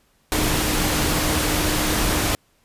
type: tone in noise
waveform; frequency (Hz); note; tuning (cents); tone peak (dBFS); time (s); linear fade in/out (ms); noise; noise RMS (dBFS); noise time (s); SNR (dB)
sine; 305.9; D#4; -29; -28; 0.32-2.35; 0; pink; -21; 0.32-2.35; -10
effects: pink hiss -62 dBFS RMS until 2.64 s + resampled to 32000 Hz